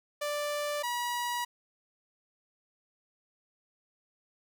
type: tone pair in turn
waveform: sawtooth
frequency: 588 / 965.4 Hz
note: D5 / B5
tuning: +2 / -40 cents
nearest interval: major sixth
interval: 858 cents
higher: second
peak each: -27 dBFS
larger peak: neither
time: 0.21-0.83 / 0.83-1.45 s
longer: neither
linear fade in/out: 10 ms
effects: none